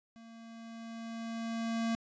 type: tone with level ramp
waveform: square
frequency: 228.2 Hz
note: A#3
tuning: 37 cents flat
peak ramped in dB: -52 to -30 dBFS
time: 0.16-1.95 s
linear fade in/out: 0 ms
effects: resampled to 16000 Hz